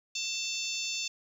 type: harmonic tone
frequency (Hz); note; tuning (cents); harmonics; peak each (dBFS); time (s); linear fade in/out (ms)
890; A5; +20; 3 / 4 / 5 / 6 / 7 / 8; -37 / -38 / -39 / -40 / -40 / -41; 0.15-1.08; 5
effects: 10-bit